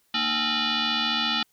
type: tone with frequency modulation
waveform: sine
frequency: 230.7 Hz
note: A#3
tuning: 18 cents flat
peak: -22 dBFS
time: 0.14-1.43 s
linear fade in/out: 5 ms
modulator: 536 Hz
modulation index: 7.5
effects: white hiss -67 dBFS RMS until 1.52 s